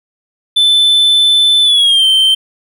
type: tone with pitch glide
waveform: triangle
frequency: 3520 to 3118 Hz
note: A7 to G7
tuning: 0 to -10 cents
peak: -5 dBFS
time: 0.56-2.35 s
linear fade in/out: 10 ms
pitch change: -210 cents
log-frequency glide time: 1.62-2.05 s
effects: none